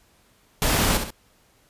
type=noise with echo; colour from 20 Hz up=pink; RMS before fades=-21 dBFS; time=0.62-0.97 s; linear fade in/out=0 ms; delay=67 ms; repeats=2; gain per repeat=-7 dB; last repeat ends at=1.104 s; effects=pink hiss -60 dBFS RMS until 1.69 s + resampled to 32000 Hz